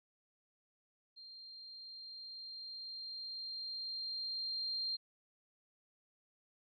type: tone with level ramp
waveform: sine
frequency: 4186 Hz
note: C8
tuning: in tune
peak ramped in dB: -51 to -35 dBFS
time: 1.16-4.97 s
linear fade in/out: 20 ms
effects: none